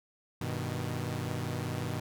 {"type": "chord", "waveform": "sawtooth", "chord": "G augmented", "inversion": "none", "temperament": "equal", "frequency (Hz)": [98, 123.47, 155.56], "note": ["G2", "B2", "D#3"], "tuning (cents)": [0, 0, 0], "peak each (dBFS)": [-34, -32, -34], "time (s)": [0.41, 2], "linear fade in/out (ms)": 5, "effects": []}